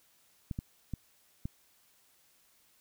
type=clicks; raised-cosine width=5 ms; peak=-23 dBFS; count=4; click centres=0.512 / 0.589 / 0.937 / 1.455 s; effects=white hiss -67 dBFS RMS until 2.8 s